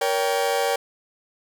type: chord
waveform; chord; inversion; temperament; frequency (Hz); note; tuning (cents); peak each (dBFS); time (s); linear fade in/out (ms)
40% pulse; G diminished; first; just; 470.4 / 564.5 / 784; Bb4 / Db5 / G5; +16 / +31 / 0; -24; 0.01-0.76; 5
effects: none